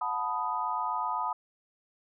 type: chord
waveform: sine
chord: B dominant seventh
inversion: second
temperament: equal with one note detuned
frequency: 723.9 / 880 / 987.8 / 1244.5 Hz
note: F#5 / A5 / B5 / D#6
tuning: -38 / 0 / 0 / 0 cents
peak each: -38 / -34 / -32 / -34 dBFS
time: 0.01-1.33 s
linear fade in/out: 5 ms
effects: none